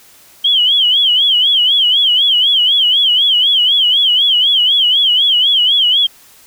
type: tone with vibrato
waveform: sine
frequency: 3141 Hz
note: G7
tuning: 3 cents sharp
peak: -8 dBFS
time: 0.44-6.07 s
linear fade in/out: 10 ms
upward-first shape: sine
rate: 4 Hz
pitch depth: 140 cents each way
effects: white hiss -44 dBFS RMS until 6.46 s